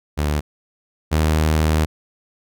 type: tone pair in turn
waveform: sawtooth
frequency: 74.3 / 77.97 Hz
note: D2 / D#2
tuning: +21 / +4 cents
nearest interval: minor second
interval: 83 cents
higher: second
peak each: -14 / -11 dBFS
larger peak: second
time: 0.17-0.41 / 1.11-1.86 s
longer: second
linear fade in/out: 20 ms
effects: none